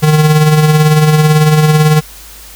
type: tone with tremolo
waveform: square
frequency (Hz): 153.4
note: D#3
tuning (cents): -24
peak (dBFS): -4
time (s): 0.02-2.01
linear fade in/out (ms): 20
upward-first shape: sine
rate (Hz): 18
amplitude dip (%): 45
effects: added 50 Hz sine -36 dBFS peak until 2.55 s + white hiss -34 dBFS RMS until 2.55 s